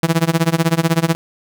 sawtooth tone with tremolo, 164.81 Hz, E3, in tune, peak -6 dBFS, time 0.03-1.15 s, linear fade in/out 0 ms, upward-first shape sine, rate 16 Hz, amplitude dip 95%, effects none

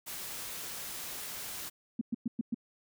white noise, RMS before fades -41 dBFS, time 0.06-1.7 s, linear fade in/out 20 ms
sine tone bursts, 233.3 Hz, A#3, 2 cents sharp, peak -28 dBFS, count 5, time 1.99-2.545 s, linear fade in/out 5 ms, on 23 ms, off 110 ms
effects none

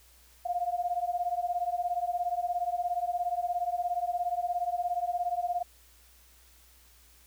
sine beating tone pair, 698.5 / 715.5 Hz, F5 / F5, 0 / +42 cents, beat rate 17 Hz, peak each -31 dBFS, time 0.45-5.63 s, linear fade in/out 10 ms, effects added 60 Hz sine -60 dBFS peak until 7.26 s + white hiss -60 dBFS RMS until 7.26 s

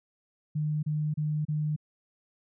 sine tone bursts, 151.7 Hz, D#3, 44 cents flat, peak -26 dBFS, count 4, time 0.55-1.763 s, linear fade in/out 10 ms, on 280 ms, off 31 ms, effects none

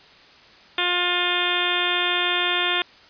harmonic tone, 354.7 Hz, F4, 27 cents sharp, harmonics 1 / 2 / 3 / 4 / 5 / 6 / 7 / 8 / 9 / 10, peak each -30 / -31 / -30 / -29 / -29 / -31 / -28 / -31 / -28 / -26 dBFS, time 0.78-2.82 s, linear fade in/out 2 ms, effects white hiss -49 dBFS RMS until 3.09 s + resampled to 11025 Hz

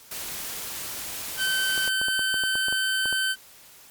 white noise, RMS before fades -34 dBFS, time 0.11-1.89 s, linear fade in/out 5 ms
25% pulse tone, 1538 Hz, G6, 33 cents flat, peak -19 dBFS, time 1.37-3.36 s, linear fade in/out 50 ms
clicks, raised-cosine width 1 ms, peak -22 dBFS, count 12, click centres 1.778 / 1.877 / 2.015 / 2.084 / 2.193 / 2.342 / 2.437 / 2.555 / 2.684 / 2.726 / 3.057 / 3.127 s
effects white hiss -50 dBFS RMS until 3.9 s + MP3 96 kbps

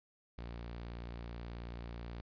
sawtooth tone, 58.5 Hz, A#1, 7 cents sharp, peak -39 dBFS, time 0.38-2.21 s, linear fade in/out 0 ms, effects resampled to 11025 Hz + 12-bit

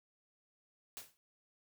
white noise with exponential decay, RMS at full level -43 dBFS, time 0.97-1.17 s, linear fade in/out 0 ms, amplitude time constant 43 ms, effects none

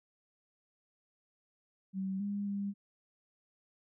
sine tone with pitch steps, 191.4 / 202.5 / 200.3 Hz, G3 / G#3 / G3, -41 / -43 / +38 cents, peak -33 dBFS, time 1.93-2.74 s, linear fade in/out 50 ms, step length 270 ms, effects none

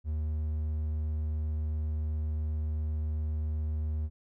triangle tone, 76.9 Hz, D#2, 20 cents flat, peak -27 dBFS, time 0.04-4.1 s, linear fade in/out 50 ms, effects none

